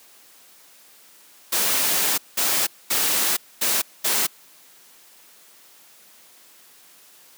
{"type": "noise bursts at uneven times", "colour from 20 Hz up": "white", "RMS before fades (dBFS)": -21, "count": 5, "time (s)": [[1.52, 2.18], [2.37, 2.67], [2.9, 3.37], [3.61, 3.82], [4.04, 4.27]], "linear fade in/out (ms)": 10, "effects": ["white hiss -51 dBFS RMS until 7.37 s", "high-pass 200 Hz 12 dB/octave"]}